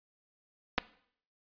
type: clicks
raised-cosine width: 0.3 ms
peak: -11 dBFS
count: 2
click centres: 0.78 / 0.784 s
effects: noise-tail reverb RT60 0.6 s tail -19 dB re dry + resampled to 11025 Hz